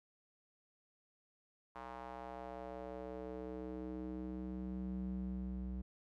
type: tone with band-pass filter sweep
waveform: square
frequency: 62.8 Hz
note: B1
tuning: 30 cents sharp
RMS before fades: -44 dBFS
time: 1.75-5.82 s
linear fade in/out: 10 ms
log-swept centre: 1000 to 130 Hz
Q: 2.2
effects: none